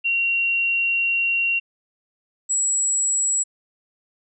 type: tone pair in turn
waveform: sine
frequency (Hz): 2750 / 7760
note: F7 / B8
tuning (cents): -27 / -31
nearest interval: octave + tritone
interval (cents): 1796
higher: second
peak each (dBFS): -18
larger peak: neither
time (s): 0.04-1.6 / 2.49-3.44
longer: first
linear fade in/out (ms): 20
effects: none